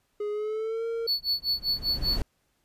triangle tone with pitch glide, 416.5 to 459.5 Hz, G#4 to A#4, +5 to -25 cents, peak -26 dBFS, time 0.2-1.07 s, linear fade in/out 5 ms, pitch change +170 cents, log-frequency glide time 0.31-0.86 s
brown noise with exponential growth, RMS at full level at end -27 dBFS, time 0.93-2.22 s, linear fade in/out 2 ms, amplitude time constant 280 ms
triangle tone with tremolo, 4435 Hz, C#8, in tune, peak -21 dBFS, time 1.07-2.22 s, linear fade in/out 10 ms, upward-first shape sine, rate 5.1 Hz, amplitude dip 100%
effects pink hiss -72 dBFS RMS until 2.64 s + resampled to 32000 Hz

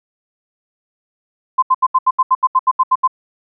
sine tone bursts, 1035 Hz, C6, 19 cents flat, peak -8 dBFS, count 13, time 1.58-3.077 s, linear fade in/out 10 ms, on 45 ms, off 76 ms, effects none

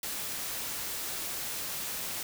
white noise, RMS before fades -36 dBFS, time 0.03-2.23 s, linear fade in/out 2 ms, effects none

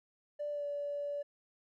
triangle tone with pitch glide, 587.3 to 576.5 Hz, D5 to D5, 0 to -32 cents, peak -31 dBFS, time 0.39-1.23 s, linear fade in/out 20 ms, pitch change -32 cents, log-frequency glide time 0.5-0.65 s, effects tanh soft clip ceiling -33 dBFS

